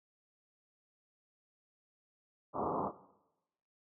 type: low-pass noise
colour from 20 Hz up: white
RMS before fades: -35 dBFS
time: 2.53-2.92 s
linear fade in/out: 50 ms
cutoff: 1200 Hz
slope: 96 dB/octave
effects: noise-tail reverb RT60 0.9 s tail -17 dB re dry + high-pass 150 Hz 12 dB/octave